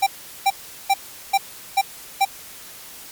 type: tone bursts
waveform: square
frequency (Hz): 785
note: G5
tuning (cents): +2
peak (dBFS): -14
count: 6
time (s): 0.02-2.252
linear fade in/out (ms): 10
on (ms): 47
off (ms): 390
effects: white hiss -40 dBFS RMS until 3.11 s + MP3 96 kbps